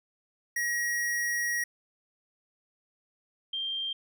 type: tone pair in turn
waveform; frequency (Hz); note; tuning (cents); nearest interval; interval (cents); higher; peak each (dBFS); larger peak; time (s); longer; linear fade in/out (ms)
square / sine; 1900 / 3175; A#6 / G7; +33 / +21; major sixth; 888; second; -28 / -30; first; 0.56-1.64 / 3.53-3.93; first; 5
effects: none